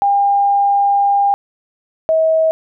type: tone pair in turn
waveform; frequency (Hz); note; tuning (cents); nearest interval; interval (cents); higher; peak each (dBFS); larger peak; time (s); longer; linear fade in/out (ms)
sine; 803 / 641; G5 / E5; +41 / -49; major third; 390; first; -10; neither; 0.02-1.34 / 2.09-2.51; first; 0
effects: none